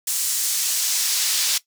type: noise with high-pass filter sweep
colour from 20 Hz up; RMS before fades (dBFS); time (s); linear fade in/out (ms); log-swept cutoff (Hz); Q
brown; -22; 0.07-1.58; 5; 7700 to 4700; 1
effects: noise-tail reverb RT60 0.1 s tail -17 dB re dry